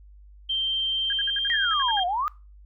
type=tone with pitch glide; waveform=sine; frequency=3142 to 3204 Hz; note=G7 to G7; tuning=+3 to +37 cents; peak=-23 dBFS; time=0.49-2.04 s; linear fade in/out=10 ms; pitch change=+34 cents; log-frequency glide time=1.23-1.56 s
type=tone bursts; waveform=sine; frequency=1634 Hz; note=G#6; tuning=29 cents flat; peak=-28 dBFS; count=11; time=1.1-1.997 s; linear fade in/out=2 ms; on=27 ms; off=60 ms
type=exponential two-way sweep; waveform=sine; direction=down then up; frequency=1941 to 693 to 1271 Hz; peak=-23 dBFS; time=1.5-2.28 s; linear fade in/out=0 ms; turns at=2.06 s
effects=noise-tail reverb RT60 0.3 s tail -22 dB re dry + added 50 Hz sine -46 dBFS peak until 2.65 s